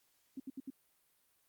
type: tone bursts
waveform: sine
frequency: 266 Hz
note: C4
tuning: 29 cents sharp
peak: -40 dBFS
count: 4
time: 0.37-0.703 s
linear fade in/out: 5 ms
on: 30 ms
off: 71 ms
effects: white hiss -74 dBFS RMS until 1.48 s + Opus 48 kbps